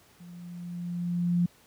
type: tone with level ramp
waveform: sine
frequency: 174.61 Hz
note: F3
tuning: in tune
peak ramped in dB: -44 to -20 dBFS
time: 0.2-1.46 s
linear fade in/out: 5 ms
effects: pink hiss -59 dBFS RMS until 1.66 s + high-pass 80 Hz 12 dB/octave